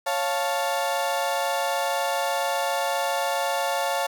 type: chord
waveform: 35% pulse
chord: Db augmented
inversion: none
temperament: equal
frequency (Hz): 554.4 / 698.5 / 880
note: Db5 / F5 / A5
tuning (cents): 0 / 0 / 0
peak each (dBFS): -26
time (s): 0.06-4.07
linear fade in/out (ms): 10
effects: none